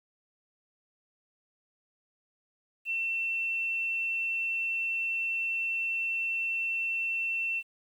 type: tone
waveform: sine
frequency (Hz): 2695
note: E7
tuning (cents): +38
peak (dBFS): -28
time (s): 2.85-7.63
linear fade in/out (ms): 50
effects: 10-bit